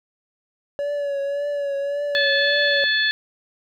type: tone with vibrato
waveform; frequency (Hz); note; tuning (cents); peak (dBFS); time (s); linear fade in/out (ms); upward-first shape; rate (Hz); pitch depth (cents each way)
triangle; 568; C#5; +42; -20; 0.79-2.84; 0; triangle; 1.8; 43
type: harmonic tone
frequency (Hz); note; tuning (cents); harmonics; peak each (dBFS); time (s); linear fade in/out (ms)
866; A5; -28; 2 / 3 / 4 / 5; -19 / -32 / -23 / -26; 2.15-3.11; 0
effects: none